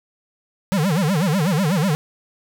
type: tone with vibrato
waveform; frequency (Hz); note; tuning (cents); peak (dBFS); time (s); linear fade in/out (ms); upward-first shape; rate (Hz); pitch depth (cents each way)
square; 172; F3; -26; -17; 0.72-1.95; 0; sine; 8.1; 290
effects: none